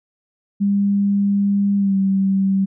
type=tone with pitch glide; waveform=sine; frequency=200.6 to 193.65 Hz; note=G3 to G3; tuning=+40 to -21 cents; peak=-14 dBFS; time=0.6-2.66 s; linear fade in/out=20 ms; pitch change=-61 cents; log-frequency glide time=1.77-1.96 s; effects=none

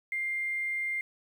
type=tone with quantisation; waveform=sine; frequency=2100 Hz; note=C7; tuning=6 cents sharp; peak=-29 dBFS; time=0.12-1.01 s; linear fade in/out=2 ms; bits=9; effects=none

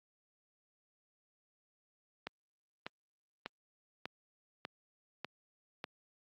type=click train; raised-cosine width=0.3 ms; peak=-23 dBFS; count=7; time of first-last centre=2.27-5.841 s; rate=1.68 Hz; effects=high-pass 150 Hz 12 dB/octave + Opus 48 kbps

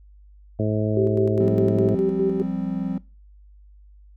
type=harmonic tone; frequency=107.2 Hz; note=A2; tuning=45 cents flat; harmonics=1 / 2 / 3 / 4 / 5 / 6; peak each=-23 / -26 / -28 / -29 / -30 / -31 dBFS; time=0.59-1.95 s; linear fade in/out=5 ms
type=tone with tremolo; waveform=sine; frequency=386.7 Hz; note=G4; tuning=24 cents flat; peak=-18 dBFS; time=0.97-2.42 s; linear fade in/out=2 ms; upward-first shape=square; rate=4.9 Hz; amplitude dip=50%
type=chord; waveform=triangle; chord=F suspended second; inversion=none; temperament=just; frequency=174.61 / 196.44 / 261.9 Hz; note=F3 / G3 / C4; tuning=0 / +4 / +2 cents; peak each=-26 dBFS; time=1.4-2.98 s; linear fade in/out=2 ms
effects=noise-tail reverb RT60 0.3 s tail -21 dB re dry + added 50 Hz sine -46 dBFS peak until 4.16 s

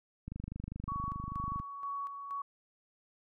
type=click train; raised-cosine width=5 ms; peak=-28 dBFS; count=34; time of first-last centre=0.28-1.6 s; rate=25 Hz
type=tone with tremolo; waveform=sine; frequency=1122 Hz; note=C#6; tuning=21 cents sharp; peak=-35 dBFS; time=0.88-2.42 s; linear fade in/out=5 ms; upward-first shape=square; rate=2.1 Hz; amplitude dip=50%
effects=none

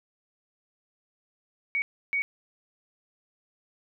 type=tone bursts at uneven times; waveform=sine; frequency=2243 Hz; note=C#7; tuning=20 cents sharp; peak=-24 dBFS; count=2; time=1.75-1.82 / 2.13-2.22 s; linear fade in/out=0 ms; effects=none

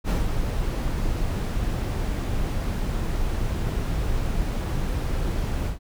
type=noise with ADSR envelope; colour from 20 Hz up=brown; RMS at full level=-20 dBFS; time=0.04-5.79 s; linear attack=53 ms; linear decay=160 ms; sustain=-5 dB; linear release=120 ms; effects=none

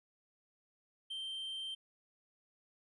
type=tone; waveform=triangle; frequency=3136 Hz; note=G7; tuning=in tune; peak=-38 dBFS; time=1.1-1.75 s; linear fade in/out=10 ms; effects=resampled to 24000 Hz

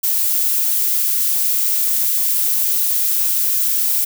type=noise; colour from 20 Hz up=violet; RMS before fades=-17 dBFS; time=0.03-4.05 s; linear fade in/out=10 ms; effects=none

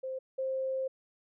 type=tone pair in turn; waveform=sine; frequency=523.3 / 527.5 Hz; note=C5 / C5; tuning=0 / +14 cents; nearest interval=unison; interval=14 cents; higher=second; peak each=-34 / -30 dBFS; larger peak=second; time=0.03-0.19 / 0.38-0.88 s; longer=second; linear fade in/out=10 ms; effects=none

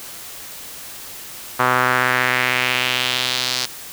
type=tone with band-pass filter sweep; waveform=sawtooth; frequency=126.3 Hz; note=B2; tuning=39 cents sharp; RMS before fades=-19 dBFS; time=1.59-3.66 s; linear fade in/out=10 ms; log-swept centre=1200 to 4800 Hz; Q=2.2; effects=white hiss -35 dBFS RMS until 3.92 s

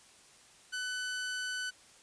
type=tone; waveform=sawtooth; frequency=1500 Hz; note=F#6; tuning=23 cents sharp; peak=-31 dBFS; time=0.72-1.71 s; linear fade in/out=20 ms; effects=white hiss -59 dBFS RMS until 2.02 s + resampled to 22050 Hz

